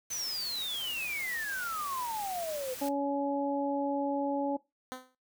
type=noise; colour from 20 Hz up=white; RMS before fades=-43 dBFS; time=0.1-2.89 s; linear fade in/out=5 ms
type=exponential sweep; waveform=sine; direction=down; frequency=6230 to 493.2 Hz; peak=-33 dBFS; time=0.1-2.75 s; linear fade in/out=20 ms
type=harmonic tone; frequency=281.3 Hz; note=C#4; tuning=26 cents sharp; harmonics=1 / 2 / 3; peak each=-31 / -33 / -35 dBFS; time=2.81-4.57 s; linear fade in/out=10 ms
type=tone with exponential decay; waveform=10% pulse; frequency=256.1 Hz; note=C4; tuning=37 cents flat; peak=-27 dBFS; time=4.92-5.15 s; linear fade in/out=0 ms; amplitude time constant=48 ms
effects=noise-tail reverb RT60 0.2 s tail -18 dB re dry